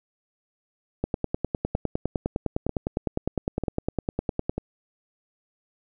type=two click trains; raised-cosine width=2 ms; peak=-11 / -14 dBFS; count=35 / 4; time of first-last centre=1.04-4.495 / 1.75-4.58 s; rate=9.84 / 1.06 Hz; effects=none